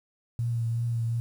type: tone with vibrato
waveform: sine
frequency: 116.54 Hz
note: A#2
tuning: in tune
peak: -25 dBFS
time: 0.39-1.2 s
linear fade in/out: 0 ms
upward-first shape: triangle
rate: 2.7 Hz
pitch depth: 31 cents each way
effects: 9-bit